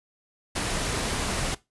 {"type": "noise", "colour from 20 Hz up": "pink", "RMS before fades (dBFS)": -28, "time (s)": [0.55, 1.55], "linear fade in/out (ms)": 10, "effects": ["noise-tail reverb RT60 0.2 s tail -18 dB re dry", "resampled to 24000 Hz"]}